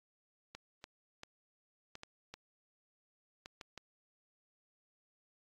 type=clicks; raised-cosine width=0.2 ms; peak=-29 dBFS; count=9; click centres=0.55 / 0.841 / 1.234 / 1.954 / 2.034 / 2.34 / 3.459 / 3.612 / 3.777 s; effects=AAC 32 kbps